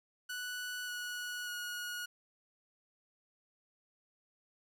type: tone with pitch steps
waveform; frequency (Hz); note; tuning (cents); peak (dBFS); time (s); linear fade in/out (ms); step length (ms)
sawtooth; 1480 / 1464.7 / 1449.5; F#6 / F#6 / F#6; 0 / -18 / -36; -35; 0.29-2.06; 10; 590
effects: 11-bit